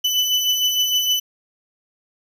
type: beating tone pair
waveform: 35% pulse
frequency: 2988 / 2994.5 Hz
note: F#7 / F#7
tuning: +16 / +20 cents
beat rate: 6.5 Hz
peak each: -23 / -16 dBFS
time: 0.04-1.2 s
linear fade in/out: 10 ms
effects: none